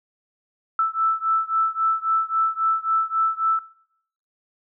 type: beating tone pair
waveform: sine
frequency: 1318.5 / 1322.2 Hz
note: E6 / E6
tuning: 0 / +5 cents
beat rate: 3.7 Hz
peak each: -22 dBFS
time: 0.79-3.59 s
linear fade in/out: 2 ms
effects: noise-tail reverb RT60 0.7 s tail -21 dB re dry